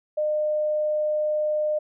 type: tone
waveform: sine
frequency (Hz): 607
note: D#5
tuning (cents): -43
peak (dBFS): -21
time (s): 0.17-1.79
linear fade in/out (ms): 10
effects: none